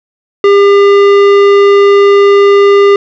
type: tone with tanh clipping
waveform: sine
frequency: 401.4 Hz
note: G4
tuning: 41 cents sharp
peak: -4 dBFS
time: 0.44-2.96 s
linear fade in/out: 2 ms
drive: 15 dB
effects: none